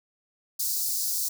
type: high-pass noise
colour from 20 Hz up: white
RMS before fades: -28 dBFS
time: 0.59-1.29 s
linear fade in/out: 10 ms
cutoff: 4400 Hz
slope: 48 dB/octave
effects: none